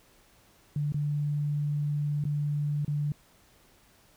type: tone with dropouts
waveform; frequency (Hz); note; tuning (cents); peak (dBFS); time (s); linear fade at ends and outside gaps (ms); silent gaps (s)
sine; 146.83; D3; 0; -26; 0.76-3.12; 2; 0.922-0.943 / 2.24-2.252 / 2.848-2.879
effects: pink hiss -61 dBFS RMS until 4.16 s